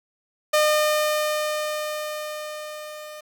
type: tone with level ramp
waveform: sawtooth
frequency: 607 Hz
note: D#5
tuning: 43 cents flat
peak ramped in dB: -12 to -33 dBFS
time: 0.53-3.21 s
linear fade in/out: 10 ms
effects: 9-bit